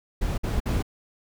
brown noise bursts, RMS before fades -25 dBFS, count 3, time 0.21-0.826 s, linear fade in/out 10 ms, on 170 ms, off 53 ms, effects none

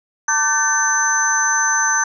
sine tone cluster, 899 / 1173 / 1532 / 1774 / 6130 Hz, A5 / D6 / G6 / A6 / G8, +37 / -2 / -40 / +14 / -40 cents, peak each -22 / -24 / -19 / -26 / -18 dBFS, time 0.28-2.04 s, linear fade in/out 5 ms, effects none

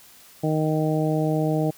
harmonic tone, 155.56 Hz, D#3, in tune, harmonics 1 / 2 / 3 / 4 / 5, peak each -23 / -25 / -28 / -28 / -32 dBFS, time 0.43-1.71 s, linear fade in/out 10 ms, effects white hiss -50 dBFS RMS until 1.77 s

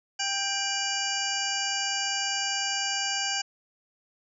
harmonic tone with a mistuned harmonic, 790 Hz, G5, 13 cents sharp, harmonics 1 / 2 / 3 / 4 / 6 / 7 / 8 / 9, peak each -35 / -34 / -37 / -33 / -33 / -36 / -37 / -36 dBFS, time 0.19-3.42 s, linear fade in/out 10 ms, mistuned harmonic 4, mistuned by -140 cents, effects none

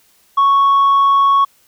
sine tone with tanh clipping, 1108.7 Hz, C#6, in tune, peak -9 dBFS, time 0.37-1.45 s, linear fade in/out 10 ms, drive 1 dB, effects white hiss -54 dBFS RMS until 1.67 s

